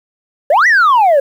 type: exponential two-way sweep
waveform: sine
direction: up then down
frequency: 534 to 2008 to 534 Hz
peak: -4 dBFS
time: 0.5-1.2 s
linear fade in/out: 5 ms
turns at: 0.67 s
effects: tanh soft clip ceiling -5 dBFS + 7-bit